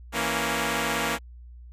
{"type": "chord", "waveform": "5% pulse", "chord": "A# diminished", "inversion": "second", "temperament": "equal", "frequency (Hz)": [164.81, 233.1, 277.2], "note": ["E3", "A#3", "C#4"], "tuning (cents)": [0, 0, 0], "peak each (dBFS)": [-19, -16, -19], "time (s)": [0.12, 1.19], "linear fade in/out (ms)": 50, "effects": ["added 60 Hz sine -42 dBFS peak until 1.72 s", "resampled to 32000 Hz"]}